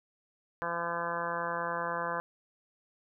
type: harmonic tone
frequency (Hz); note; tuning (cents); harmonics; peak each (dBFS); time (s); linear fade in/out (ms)
170.3; F3; -43; 1 / 2 / 3 / 4 / 5 / 6 / 7 / 8 / 9 / 10; -45 / -47 / -38 / -41 / -42 / -36 / -40 / -45 / -39 / -43; 0.62-2.2; 0
effects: none